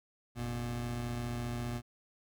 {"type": "tone pair together", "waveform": "25% pulse", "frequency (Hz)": [44.85, 120], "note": ["F1", "B2"], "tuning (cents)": [47, -49], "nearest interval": "octave + perfect fourth", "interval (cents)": 1704, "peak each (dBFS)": [-39, -32], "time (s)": [0.35, 1.82], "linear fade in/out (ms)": 50, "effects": []}